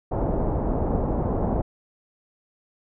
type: low-pass noise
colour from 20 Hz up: pink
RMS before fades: -24 dBFS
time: 0.11-1.62 s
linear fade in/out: 10 ms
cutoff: 830 Hz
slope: 24 dB/octave
effects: none